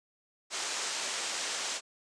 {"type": "low-pass noise", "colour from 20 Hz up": "white", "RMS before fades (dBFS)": -35, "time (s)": [0.5, 1.81], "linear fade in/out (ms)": 50, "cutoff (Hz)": 8200, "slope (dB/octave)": 48, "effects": ["high-pass 400 Hz 12 dB/octave"]}